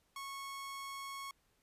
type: tone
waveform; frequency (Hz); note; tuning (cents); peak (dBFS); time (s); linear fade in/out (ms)
sawtooth; 1100; C#6; -14; -39; 0.16-1.31; 2
effects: pink hiss -75 dBFS RMS until 1.62 s + resampled to 32000 Hz